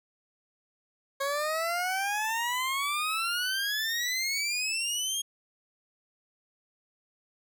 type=exponential sweep; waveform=20% pulse; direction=up; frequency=545 to 3280 Hz; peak=-23 dBFS; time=1.2-5.22 s; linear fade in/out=10 ms; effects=none